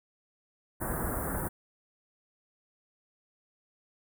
pink band-stop noise, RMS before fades -33 dBFS, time 0.8-1.49 s, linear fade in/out 20 ms, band 1700 to 9000 Hz, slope 48 dB/octave, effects none

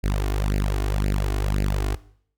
sawtooth tone with flanger, 49.9 Hz, G1, 32 cents sharp, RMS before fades -22 dBFS, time 0.03-1.96 s, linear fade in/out 20 ms, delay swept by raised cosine 0.42 to 2.82 ms, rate 1.9 Hz, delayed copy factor +0.95, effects noise-tail reverb RT60 0.6 s tail -19 dB re dry

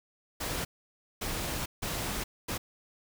pink noise bursts at uneven times, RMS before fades -34 dBFS, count 4, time 0.4-0.65 / 1.21-1.66 / 1.82-2.24 / 2.48-2.58 s, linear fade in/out 10 ms, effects none

